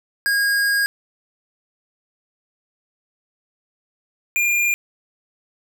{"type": "tone pair in turn", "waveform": "square", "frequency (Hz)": [1632, 2405], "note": ["G#6", "D7"], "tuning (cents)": [-31, 41], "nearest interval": "perfect fifth", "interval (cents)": 672, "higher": "second", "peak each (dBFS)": -17, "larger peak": "neither", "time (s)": [[0.26, 0.86], [4.36, 4.74]], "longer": "first", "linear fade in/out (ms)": 0, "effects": []}